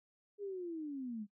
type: linear sweep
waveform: sine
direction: down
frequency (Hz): 415.3 to 200.8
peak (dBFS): -39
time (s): 0.38-1.27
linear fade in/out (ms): 50
effects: noise-tail reverb RT60 0.1 s tail -22 dB re dry